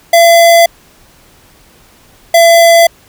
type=tone pair in turn; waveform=square; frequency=677 / 674 Hz; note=E5 / E5; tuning=+46 / +38 cents; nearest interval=unison; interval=8 cents; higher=first; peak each=-3 dBFS; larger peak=neither; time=0.13-0.66 / 2.34-2.87 s; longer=neither; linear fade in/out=5 ms; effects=pink hiss -44 dBFS RMS until 3.08 s